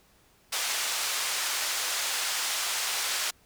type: band-pass noise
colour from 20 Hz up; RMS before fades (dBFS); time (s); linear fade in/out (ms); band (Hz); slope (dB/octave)
white; -30; 0.52-3.31; 10; 760 to 7500; 12
effects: pink hiss -62 dBFS RMS until 3.45 s